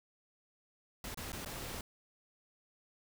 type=noise with dropouts; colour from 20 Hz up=pink; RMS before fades=-43 dBFS; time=1.04-1.81 s; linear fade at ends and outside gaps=2 ms; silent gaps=1.145-1.173 / 1.32-1.329 / 1.449-1.459 s; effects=none